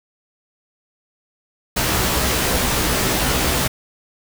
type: noise with comb filter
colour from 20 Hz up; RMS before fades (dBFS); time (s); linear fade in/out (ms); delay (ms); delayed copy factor
pink; -19; 1.76-3.68; 10; 16; +1
effects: none